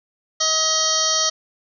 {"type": "harmonic tone", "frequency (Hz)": 634, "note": "D#5", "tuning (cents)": 32, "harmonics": [1, 2, 3, 5, 6, 7, 8, 9, 10], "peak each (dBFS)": [-28, -26, -31, -26, -29, -23, -29, -21, -28], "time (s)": [0.4, 1.3], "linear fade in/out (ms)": 10, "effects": []}